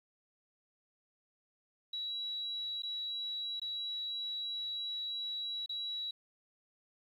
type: tone with dropouts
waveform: sine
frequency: 3901 Hz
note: B7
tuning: 22 cents flat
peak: -36 dBFS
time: 1.93-6.11 s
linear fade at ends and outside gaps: 5 ms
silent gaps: 2.822-2.832 / 3.598-3.616 / 5.661-5.693 s
effects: 11-bit